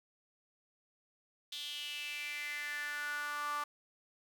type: tone with high-pass filter sweep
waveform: sawtooth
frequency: 293.3 Hz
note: D4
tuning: 2 cents flat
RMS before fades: -40 dBFS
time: 1.52-3.64 s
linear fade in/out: 5 ms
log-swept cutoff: 3500 to 1100 Hz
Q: 6
effects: none